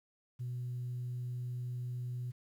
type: tone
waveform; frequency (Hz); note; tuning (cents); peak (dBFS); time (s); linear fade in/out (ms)
sine; 123.47; B2; 0; -35; 0.39-2.32; 20
effects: tanh soft clip ceiling -33 dBFS + 11-bit